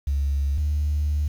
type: tone pair in turn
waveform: sine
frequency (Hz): 70 / 74.16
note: C#2 / D2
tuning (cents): +18 / +17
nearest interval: minor second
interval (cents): 99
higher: second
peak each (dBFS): -19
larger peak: neither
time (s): 0.07-0.58 / 0.58-1.28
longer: second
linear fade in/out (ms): 5
effects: tanh soft clip ceiling -16 dBFS + 8-bit